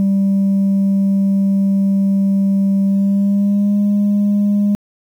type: tone with pitch glide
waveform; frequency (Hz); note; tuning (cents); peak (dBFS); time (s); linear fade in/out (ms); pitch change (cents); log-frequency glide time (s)
sine; 196 to 204.1; G3 to G#3; 0 to -30; -9; 0-4.75; 0; +70; 2.87-3.76
effects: tanh soft clip ceiling -10 dBFS + 8-bit